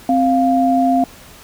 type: tone pair together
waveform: sine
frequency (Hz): 262.1 / 698.5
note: C4 / F5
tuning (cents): +3 / 0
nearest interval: octave + perfect fourth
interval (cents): 1697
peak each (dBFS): -14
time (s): 0.09-1.04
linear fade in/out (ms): 2
effects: pink hiss -41 dBFS RMS until 1.43 s

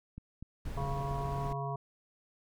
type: click train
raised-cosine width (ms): 5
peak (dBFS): -31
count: 4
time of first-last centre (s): 0.18-0.917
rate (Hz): 4.07
type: noise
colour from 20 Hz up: brown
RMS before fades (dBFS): -39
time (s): 0.65-1.53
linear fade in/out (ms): 5
type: harmonic tone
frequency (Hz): 138.59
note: C#3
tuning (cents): 0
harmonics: 1 / 3 / 5 / 7 / 8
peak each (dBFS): -36 / -43 / -40 / -41 / -44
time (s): 0.77-1.76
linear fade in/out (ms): 5
effects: none

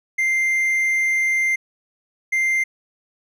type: tone pair in turn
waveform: triangle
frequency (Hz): 2093 / 2093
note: C7 / C7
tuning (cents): 0 / 0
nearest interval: unison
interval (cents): 0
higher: neither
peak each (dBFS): -15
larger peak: neither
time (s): 0.18-1.56 / 2.32-2.64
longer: first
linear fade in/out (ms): 10
effects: none

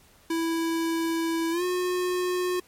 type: tone with pitch glide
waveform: square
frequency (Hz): 329.6 to 361.5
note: E4 to F#4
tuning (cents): 0 to -40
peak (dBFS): -25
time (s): 0.3-2.6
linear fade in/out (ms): 5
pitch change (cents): +160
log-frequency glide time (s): 1.51-1.63
effects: pink hiss -57 dBFS RMS until 2.67 s + MP3 64 kbps

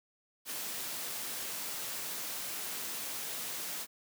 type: high-pass noise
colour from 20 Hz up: white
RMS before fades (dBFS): -39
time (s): 0.45-3.87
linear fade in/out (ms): 50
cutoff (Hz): 150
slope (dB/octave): 12
effects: none

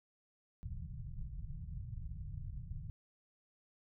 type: low-pass noise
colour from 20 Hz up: pink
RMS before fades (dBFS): -44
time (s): 0.63-2.9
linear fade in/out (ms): 0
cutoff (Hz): 160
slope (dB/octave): 48
effects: none

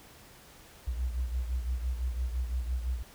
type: beating tone pair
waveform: sine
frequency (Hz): 61 / 66.9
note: B1 / C2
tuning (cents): -21 / +39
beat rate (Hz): 5.9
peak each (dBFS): -30 / -37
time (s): 0.87-3.03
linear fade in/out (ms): 10
effects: pink hiss -54 dBFS RMS until 3.14 s

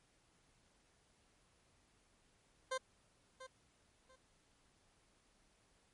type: tone with echo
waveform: 20% pulse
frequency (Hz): 521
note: C5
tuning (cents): -7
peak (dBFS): -32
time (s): 2.71-2.78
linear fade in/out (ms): 10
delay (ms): 690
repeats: 2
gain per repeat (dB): -13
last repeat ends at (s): 4.16
effects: pink hiss -73 dBFS RMS until 5.93 s + MP3 48 kbps

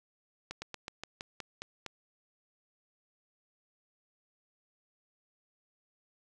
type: slowing click train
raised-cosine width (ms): 0.2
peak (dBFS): -22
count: 9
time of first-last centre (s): 0.51-1.863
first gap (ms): 110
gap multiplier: 1.12
effects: none

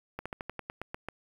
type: slowing click train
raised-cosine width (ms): 0.5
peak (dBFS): -21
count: 10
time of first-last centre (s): 0.19-1.086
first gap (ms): 66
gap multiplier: 1.1
effects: 8-bit

